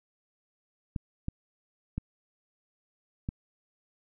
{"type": "clicks", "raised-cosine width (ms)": 5, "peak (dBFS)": -19, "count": 4, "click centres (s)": [0.962, 1.284, 1.98, 3.289], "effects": []}